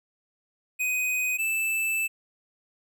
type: tone pair in turn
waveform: square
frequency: 2500 / 2639 Hz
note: D#7 / E7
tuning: +8 / +1 cents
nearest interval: minor second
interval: 93 cents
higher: second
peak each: -25 dBFS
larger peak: neither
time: 0.79-1.38 / 1.38-2.08 s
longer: second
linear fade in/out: 20 ms
effects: none